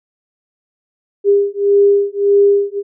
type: beating tone pair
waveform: sine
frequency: 401.9 / 403.6 Hz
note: G4 / G#4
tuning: +43 / -49 cents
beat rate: 1.7 Hz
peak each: -12 dBFS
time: 1.24-2.83 s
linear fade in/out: 50 ms
effects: none